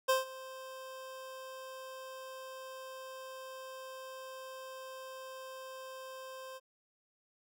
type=tone with ADSR envelope; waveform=25% pulse; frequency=523.3 Hz; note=C5; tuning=in tune; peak=-21 dBFS; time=0.08-6.6 s; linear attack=16 ms; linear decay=150 ms; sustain=-20 dB; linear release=35 ms; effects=none